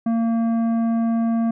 sine tone with tanh clipping, 229 Hz, A#3, 31 cents flat, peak -19 dBFS, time 0.06-1.51 s, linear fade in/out 5 ms, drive 10 dB, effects none

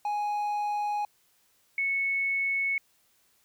triangle / sine tone pair in turn, 830.6 / 2206 Hz, G#5 / C#7, 0 / -9 cents, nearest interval octave + perfect fourth, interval 1691 cents, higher second, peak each -25 dBFS, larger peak neither, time 0.05-1.05 / 1.78-2.78 s, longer neither, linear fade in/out 2 ms, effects white hiss -67 dBFS RMS until 3.44 s

